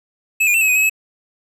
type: tone with pitch steps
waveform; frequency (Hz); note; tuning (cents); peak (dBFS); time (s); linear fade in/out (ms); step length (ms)
square; 2596 / 2431 / 2684 / 2569 / 2497 / 2561 / 2583; E7 / D#7 / E7 / E7 / D#7 / D#7 / E7; -27 / -41 / +31 / -45 / +6 / +49 / -36; -13; 0.4-0.897; 10; 71
effects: none